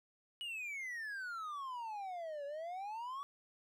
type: exponential two-way sweep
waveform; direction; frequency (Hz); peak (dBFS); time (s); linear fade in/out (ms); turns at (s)
triangle; down then up; 2946 to 558 to 1146; -39; 0.41-3.23; 0; 2.45
effects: none